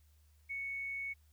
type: tone with tanh clipping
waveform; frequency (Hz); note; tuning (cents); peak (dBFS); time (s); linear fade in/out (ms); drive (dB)
triangle; 2217; C#7; 0; -37; 0.49-1.14; 20; 2
effects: added 75 Hz sine -63 dBFS peak until 1.32 s + white hiss -75 dBFS RMS until 1.32 s